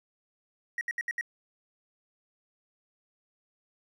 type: tone bursts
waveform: triangle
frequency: 1896 Hz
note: A#6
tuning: 29 cents sharp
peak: -26 dBFS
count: 5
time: 0.78-1.211 s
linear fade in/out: 2 ms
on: 31 ms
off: 69 ms
effects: tanh soft clip ceiling -24 dBFS